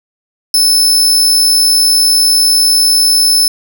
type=tone; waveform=sawtooth; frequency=5260 Hz; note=E8; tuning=5 cents flat; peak=-4 dBFS; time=0.54-3.48 s; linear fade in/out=2 ms; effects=none

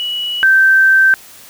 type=tone pair in turn; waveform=sine; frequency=2932 / 1556.4 Hz; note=F#7 / G6; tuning=-16 / -13 cents; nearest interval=major seventh; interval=1097 cents; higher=first; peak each=-17 / -6 dBFS; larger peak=second; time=0-0.43 / 0.43-1.14 s; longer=second; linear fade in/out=0 ms; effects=white hiss -39 dBFS RMS until 1.49 s

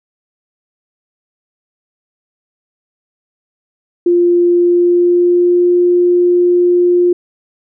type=tone with pitch glide; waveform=sine; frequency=349.2 to 353.5 Hz; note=F4 to F4; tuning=0 to +21 cents; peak=-7 dBFS; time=4.06-7.13 s; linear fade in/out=5 ms; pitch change=+21 cents; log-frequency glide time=4.47-5.72 s; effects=none

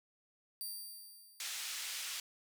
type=tone with exponential decay; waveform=5% pulse; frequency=4699 Hz; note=D8; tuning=in tune; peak=-32 dBFS; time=0.61-2.04 s; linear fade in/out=0 ms; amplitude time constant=310 ms
type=band-pass noise; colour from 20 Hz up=pink; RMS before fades=-42 dBFS; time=1.4-2.2 s; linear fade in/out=2 ms; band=2500 to 11000 Hz; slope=12 dB/octave
effects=none

